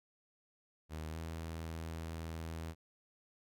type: tone with pitch glide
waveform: sawtooth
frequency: 78.6 to 81.47 Hz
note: D#2 to E2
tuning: +18 to -20 cents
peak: -37 dBFS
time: 0.89-2.75 s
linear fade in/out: 50 ms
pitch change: +62 cents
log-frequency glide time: 1.1-1.17 s
effects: none